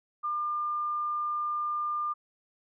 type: tone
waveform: sine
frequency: 1200 Hz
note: D6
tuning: 37 cents sharp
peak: -28 dBFS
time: 0.23-2.14 s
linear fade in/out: 20 ms
effects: none